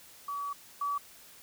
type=tone pair in turn; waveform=sine; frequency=1140 / 1144.3 Hz; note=C#6 / D6; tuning=+48 / -45 cents; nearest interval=unison; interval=7 cents; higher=second; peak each=-33 / -29 dBFS; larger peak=second; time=0.28-0.53 / 0.81-0.98 s; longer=first; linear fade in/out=5 ms; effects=white hiss -54 dBFS RMS until 1.42 s